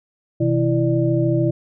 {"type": "tone cluster", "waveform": "sine", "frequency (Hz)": [127.6, 161.2, 332.6, 592], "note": ["C3", "E3", "E4", "D5"], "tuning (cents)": [-43, -38, 16, 14], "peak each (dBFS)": [-19, -24, -19, -24], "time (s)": [0.4, 1.51], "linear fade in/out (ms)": 10, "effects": []}